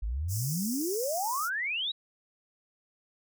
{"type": "exponential sweep", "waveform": "sine", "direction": "up", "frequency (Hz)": [48.72, 3946], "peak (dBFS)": -29, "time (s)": [0.02, 1.92], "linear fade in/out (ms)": 10}
{"type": "high-pass noise", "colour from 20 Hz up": "pink", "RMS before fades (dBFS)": -37, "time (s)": [0.28, 1.5], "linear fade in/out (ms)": 50, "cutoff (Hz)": 5100, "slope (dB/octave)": 96}
{"effects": []}